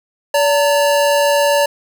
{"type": "tone pair together", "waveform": "square", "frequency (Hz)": [574, 911.2], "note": ["D5", "A#5"], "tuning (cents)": [-40, -40], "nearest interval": "minor sixth", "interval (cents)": 800, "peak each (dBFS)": [-13, -18], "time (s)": [0.34, 1.66], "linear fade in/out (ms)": 5, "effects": []}